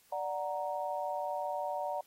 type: chord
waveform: sine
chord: D augmented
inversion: none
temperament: equal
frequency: 587.3 / 740 / 932.3 Hz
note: D5 / F#5 / A#5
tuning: 0 / 0 / 0 cents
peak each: -37 / -37 / -38 dBFS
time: 0.12-2.01 s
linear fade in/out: 5 ms
effects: white hiss -65 dBFS RMS until 2.06 s + AAC 48 kbps